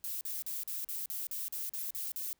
violet noise bursts, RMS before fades -38 dBFS, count 11, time 0.04-2.33 s, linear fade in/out 0 ms, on 170 ms, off 42 ms, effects pink hiss -75 dBFS RMS until 2.39 s

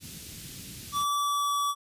pink band-stop noise, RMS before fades -41 dBFS, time 0-1.06 s, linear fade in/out 50 ms, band 210 to 3400 Hz, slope 12 dB/octave
square tone with pitch glide, 1156 to 1147.4 Hz, D6 to D6, -28 to -41 cents, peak -26 dBFS, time 0.92-1.75 s, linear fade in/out 50 ms, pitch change -13 cents, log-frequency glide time 1.19-1.54 s
effects high-pass 80 Hz 12 dB/octave + resampled to 32000 Hz

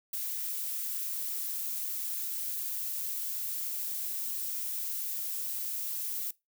violet noise with high-pass filter sweep, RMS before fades -35 dBFS, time 0.13-6.31 s, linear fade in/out 5 ms, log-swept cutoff 1400 to 220 Hz, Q 1.1, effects noise-tail reverb RT60 0.2 s tail -21 dB re dry

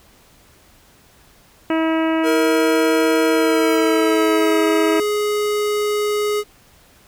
harmonic tone, 322.2 Hz, E4, 39 cents flat, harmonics 1 / 2 / 3 / 4 / 5 / 6 / 7 / 8 / 9, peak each -17 / -23 / -27 / -29 / -31 / -33 / -34 / -35 / -36 dBFS, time 1.7-5 s, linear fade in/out 2 ms
square tone with pitch glide, 466.2 to 417.7 Hz, A#4 to G#4, 0 to +10 cents, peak -18 dBFS, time 2.23-6.44 s, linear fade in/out 50 ms, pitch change -190 cents, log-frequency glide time 3.28-4.62 s
effects pink hiss -51 dBFS RMS until 7.07 s

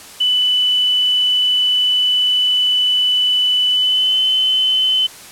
sine tone with pitch glide, 2989 to 3043 Hz, F#7 to F#7, +17 to +48 cents, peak -12 dBFS, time 0.2-5.07 s, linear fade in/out 10 ms, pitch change +31 cents, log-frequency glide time 3.69-4.2 s, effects white hiss -37 dBFS RMS until 5.31 s + low-pass 11000 Hz 12 dB/octave

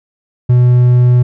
triangle tone, 123.47 Hz, B2, in tune, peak -3 dBFS, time 0.49-1.23 s, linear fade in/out 10 ms, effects none

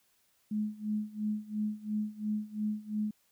sine tone with tremolo, 212.2 Hz, G#3, 38 cents sharp, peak -28 dBFS, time 0.51-3.11 s, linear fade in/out 5 ms, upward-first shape sine, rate 2.9 Hz, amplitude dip 90%, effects white hiss -71 dBFS RMS until 3.31 s

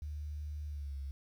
sine tone with pitch glide, 74.5 to 68.71 Hz, D2 to C#2, +25 to -15 cents, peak -38 dBFS, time 0.02-1.11 s, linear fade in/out 0 ms, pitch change -140 cents, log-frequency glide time 0.67-0.97 s, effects 11-bit

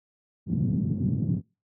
white band-pass noise, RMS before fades -26 dBFS, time 0.46-1.42 s, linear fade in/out 50 ms, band 110 to 200 Hz, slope 24 dB/octave, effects noise-tail reverb RT60 0.3 s tail -26 dB re dry

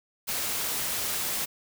white noise, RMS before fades -30 dBFS, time 0.27-1.46 s, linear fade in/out 20 ms, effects none

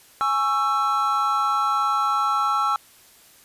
triangle chord, C# minor, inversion second, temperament just, 831.5 / 1108.7 / 1330.5 Hz, G#5 / C#6 / E6, +2 / 0 / +16 cents, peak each -24 / -24 / -19 dBFS, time 0.21-2.76 s, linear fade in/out 0 ms, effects white hiss -52 dBFS RMS until 3.44 s + resampled to 32000 Hz

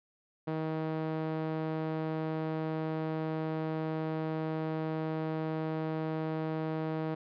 sawtooth tone with band-pass filter, 158.2 Hz, D#3, 29 cents sharp, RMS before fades -34 dBFS, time 0.47-7.15 s, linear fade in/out 10 ms, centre 470 Hz, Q 0.72, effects resampled to 11025 Hz

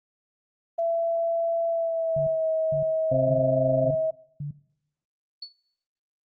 sine tone with pitch glide, 669 to 639.2 Hz, E5 to D#5, +25 to +47 cents, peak -22 dBFS, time 0.78-4.11 s, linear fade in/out 10 ms, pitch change -78 cents, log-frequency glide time 1.68-2.49 s
sine tone bursts, 145.3 Hz, D3, 18 cents flat, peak -29 dBFS, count 5, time 2.16-4.51 s, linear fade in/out 5 ms, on 110 ms, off 450 ms
harmonic tone, 132.6 Hz, C3, 23 cents sharp, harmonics 1 / 2 / 4 / 5, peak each -26 / -30 / -27 / -27 dBFS, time 3.11-3.91 s, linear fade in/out 10 ms
sine tone with exponential decay, 4435 Hz, C#8, in tune, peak -31 dBFS, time 5.42-5.58 s, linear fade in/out 5 ms, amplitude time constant 33 ms
effects noise-tail reverb RT60 0.7 s tail -19 dB re dry + Opus 24 kbps

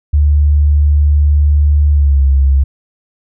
sine tone with pitch glide, 73.42 to 68.11 Hz, D2 to C#2, 0 to -30 cents, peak -6 dBFS, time 0.13-2.64 s, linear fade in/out 10 ms, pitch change -130 cents, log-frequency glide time 1.92-2.23 s, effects none

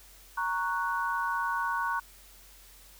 sine chord, F# major, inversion first, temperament equal, 932.3 / 1108.7 / 1480 Hz, A#5 / C#6 / F#6, 0 / 0 / 0 cents, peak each -32 dBFS, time 0.37-2 s, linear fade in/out 10 ms, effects added 46 Hz sine -56 dBFS peak until 2.99 s + white hiss -55 dBFS RMS until 2.99 s

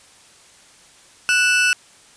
40% pulse tone pair together, 1475.8 / 2641 Hz, F#6 / E7, -5 / +3 cents, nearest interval minor seventh, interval 1008 cents, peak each -16 dBFS, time 1.29-1.73 s, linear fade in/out 0 ms, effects white hiss -49 dBFS RMS until 2.16 s + resampled to 22050 Hz

